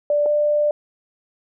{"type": "tone pair in turn", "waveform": "sine", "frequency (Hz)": [587.3, 593.4], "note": ["D5", "D5"], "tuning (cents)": [0, 18], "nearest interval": "unison", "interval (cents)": 18, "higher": "second", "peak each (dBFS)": -15, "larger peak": "neither", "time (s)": [[0.1, 0.26], [0.26, 0.71]], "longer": "second", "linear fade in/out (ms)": 2, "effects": []}